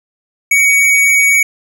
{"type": "tone", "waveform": "square", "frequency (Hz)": 2248, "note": "C#7", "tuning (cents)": 24, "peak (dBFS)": -8, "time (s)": [0.51, 1.43], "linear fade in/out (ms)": 5, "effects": []}